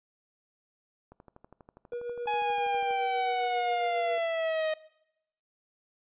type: click train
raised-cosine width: 1 ms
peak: -36 dBFS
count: 23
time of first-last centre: 1.12-2.909 s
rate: 12.3 Hz
type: tone with tremolo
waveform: triangle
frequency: 480.7 Hz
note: B4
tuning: 47 cents flat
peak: -30 dBFS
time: 1.92-4.18 s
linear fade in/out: 2 ms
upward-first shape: sine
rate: 7.4 Hz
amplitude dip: 50%
type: linear sweep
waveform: 45% pulse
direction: down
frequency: 841 to 622.3 Hz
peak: -27 dBFS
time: 2.27-4.74 s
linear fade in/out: 5 ms
effects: noise-tail reverb RT60 0.8 s tail -21 dB re dry + resampled to 8000 Hz